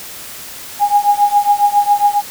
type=tone with tremolo; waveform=sine; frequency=820 Hz; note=G#5; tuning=22 cents flat; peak=-5 dBFS; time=0.79-2.22 s; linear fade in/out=50 ms; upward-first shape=triangle; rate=7.3 Hz; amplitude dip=95%; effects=white hiss -31 dBFS RMS until 2.3 s